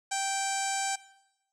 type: tone with low-pass filter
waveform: sawtooth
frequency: 781 Hz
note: G5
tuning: 7 cents flat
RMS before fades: -31 dBFS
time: 0.11-0.96 s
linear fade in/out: 10 ms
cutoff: 7700 Hz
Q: 5.1
effects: noise-tail reverb RT60 0.9 s tail -18 dB re dry